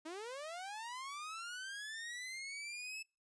sawtooth linear sweep, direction up, 302.4 to 2625 Hz, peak -40 dBFS, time 0.05-3.03 s, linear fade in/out 10 ms, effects noise-tail reverb RT60 0.3 s tail -25 dB re dry + resampled to 22050 Hz

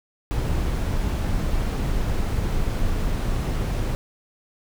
brown noise, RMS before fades -23 dBFS, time 0.31-3.95 s, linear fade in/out 0 ms, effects none

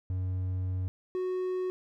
triangle tone pair in turn, 92.5 / 368.5 Hz, F#2 / F#4, 0 / -7 cents, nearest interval 2 octaves, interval 2393 cents, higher second, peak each -27 dBFS, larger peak neither, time 0.1-0.88 / 1.15-1.7 s, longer first, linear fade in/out 0 ms, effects none

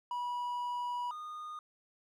triangle tone pair in turn, 974 / 1227.2 Hz, B5 / D#6, -24 / -24 cents, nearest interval major third, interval 400 cents, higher second, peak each -32 / -39 dBFS, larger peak first, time 0.11-1.11 / 1.11-1.59 s, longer first, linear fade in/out 2 ms, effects none

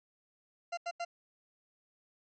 40% pulse tone bursts, 690 Hz, F5, 21 cents flat, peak -34 dBFS, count 3, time 0.72-1.05 s, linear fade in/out 10 ms, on 54 ms, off 84 ms, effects resampled to 16000 Hz

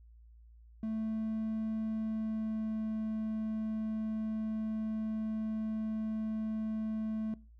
triangle tone with pitch glide, 220 to 218.6 Hz, A3 to A3, 0 to -11 cents, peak -31 dBFS, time 0.83-7.34 s, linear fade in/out 2 ms, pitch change -11 cents, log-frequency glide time 1.78-2.88 s, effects noise-tail reverb RT60 0.4 s tail -22 dB re dry + added 57 Hz sine -54 dBFS peak until 7.59 s

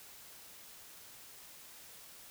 silence, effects white hiss -54 dBFS RMS until 2.3 s

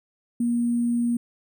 sine tone with sample-and-hold, 237.7 Hz, A#3, 34 cents sharp, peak -20 dBFS, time 0.4-1.17 s, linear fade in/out 5 ms, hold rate 8820 Hz, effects none

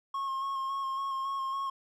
triangle tone with vibrato, 1082 Hz, C#6, 42 cents flat, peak -29 dBFS, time 0.14-1.7 s, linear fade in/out 5 ms, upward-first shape square, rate 3.6 Hz, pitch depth 19 cents each way, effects none

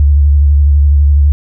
sine tone with vibrato, 72 Hz, D2, 34 cents flat, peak -4 dBFS, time 0-1.32 s, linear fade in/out 0 ms, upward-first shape square, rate 12 Hz, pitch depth 39 cents each way, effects none

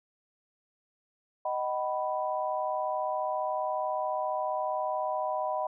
sine chord, B major, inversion first, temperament equal with one note detuned, 622.3 / 756.8 / 987.8 Hz, D#5 / F#5 / B5, 0 / +39 / 0 cents, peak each -32 / -33 / -33 dBFS, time 1.45-5.67 s, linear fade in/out 5 ms, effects none

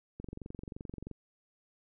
click train, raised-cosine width 3 ms, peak -29 dBFS, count 22, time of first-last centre 0.2-1.113 s, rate 23 Hz, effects none

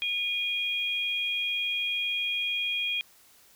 sine tone pair together, 2449 / 3269 Hz, D#7 / G#7, -28 / -28 cents, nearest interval perfect fourth, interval 500 cents, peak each -29 / -30 dBFS, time 0.02-3.01 s, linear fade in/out 0 ms, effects white hiss -58 dBFS RMS until 3.55 s

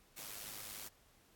white noise with amplitude modulation, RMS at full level -45 dBFS, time 0.16-0.89 s, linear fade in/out 20 ms, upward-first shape sine, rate 104 Hz, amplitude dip 60%, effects pink hiss -68 dBFS RMS until 1.35 s + AAC 64 kbps

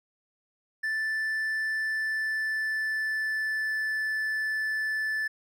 triangle tone with pitch glide, 1760 to 1748.9 Hz, A6 to A6, 0 to -11 cents, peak -25 dBFS, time 0.83-5.28 s, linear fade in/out 10 ms, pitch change -11 cents, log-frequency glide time 1.77-3.96 s, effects none

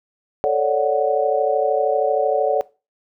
sine chord, D major seventh, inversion second, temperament equal, 440 / 554.4 / 587.3 / 740 Hz, A4 / C#5 / D5 / F#5, 0 / 0 / 0 / 0 cents, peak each -21 dBFS, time 0.44-2.61 s, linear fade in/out 0 ms, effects noise-tail reverb RT60 0.3 s tail -20 dB re dry

